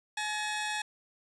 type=tone pair together; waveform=15% pulse; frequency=849.6 / 1864.7 Hz; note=G#5 / A#6; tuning=+39 / 0 cents; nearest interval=octave + major second; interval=1361 cents; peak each=-26 / -33 dBFS; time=0.17-0.82 s; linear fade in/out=5 ms; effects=resampled to 22050 Hz + 10-bit